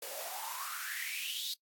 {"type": "noise with high-pass filter sweep", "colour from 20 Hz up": "white", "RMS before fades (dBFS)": -40, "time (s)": [0.02, 1.54], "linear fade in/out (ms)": 5, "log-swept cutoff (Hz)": [480, 4100], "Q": 8.9, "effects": ["noise-tail reverb RT60 0.1 s tail -23 dB re dry", "AAC 64 kbps"]}